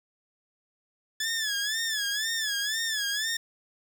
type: tone with vibrato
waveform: 15% pulse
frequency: 1723 Hz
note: A6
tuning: 37 cents flat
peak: -21 dBFS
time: 1.2-3.37 s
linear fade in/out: 5 ms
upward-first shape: sine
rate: 2 Hz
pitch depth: 110 cents each way
effects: 8-bit